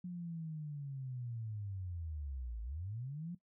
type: linear two-way sweep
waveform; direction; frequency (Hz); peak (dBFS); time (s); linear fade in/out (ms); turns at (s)
sine; down then up; 180.8 to 53.3 to 180.8; -40; 0.04-3.35; 5; 2.62
effects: noise-tail reverb RT60 0.1 s tail -17 dB re dry